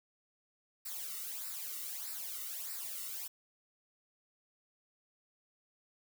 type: noise with flanger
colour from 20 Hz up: blue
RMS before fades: -42 dBFS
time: 0.85-3.28 s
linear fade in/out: 10 ms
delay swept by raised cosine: 0.31 to 1.24 ms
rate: 1.6 Hz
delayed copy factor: -0.75
effects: none